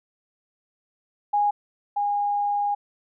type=tone pair in turn; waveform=sine; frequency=824 / 817.8 Hz; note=G#5 / G#5; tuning=-14 / -27 cents; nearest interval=unison; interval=13 cents; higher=first; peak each=-18 / -21 dBFS; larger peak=first; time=1.33-1.51 / 1.96-2.75 s; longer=second; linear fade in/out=10 ms; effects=none